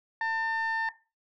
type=tone pair together; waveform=sine; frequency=899.2 / 1800 Hz; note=A5 / A6; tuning=+37 / +39 cents; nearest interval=octave; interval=1202 cents; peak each=-28 dBFS; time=0.21-0.89 s; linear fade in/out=2 ms; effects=noise-tail reverb RT60 0.3 s tail -17 dB re dry + tanh soft clip ceiling -24 dBFS